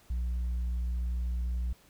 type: tone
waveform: sine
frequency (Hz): 60.5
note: B1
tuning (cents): -35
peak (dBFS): -26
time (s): 0.1-1.73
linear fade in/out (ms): 5
effects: tanh soft clip ceiling -28 dBFS + pink hiss -61 dBFS RMS until 1.89 s